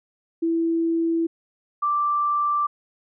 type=tone pair in turn; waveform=sine; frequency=331 / 1174.5 Hz; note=E4 / D6; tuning=+7 / 0 cents; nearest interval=octave + minor seventh; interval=2193 cents; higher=second; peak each=-19 dBFS; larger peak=neither; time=0.42-1.27 / 1.82-2.67 s; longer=neither; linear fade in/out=10 ms; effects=none